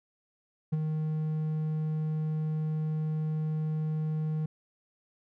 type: tone with ADSR envelope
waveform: triangle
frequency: 155.56 Hz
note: D#3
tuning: in tune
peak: -21 dBFS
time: 0.72-4.46 s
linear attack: 13 ms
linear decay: 26 ms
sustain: -5 dB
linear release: 5 ms
effects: none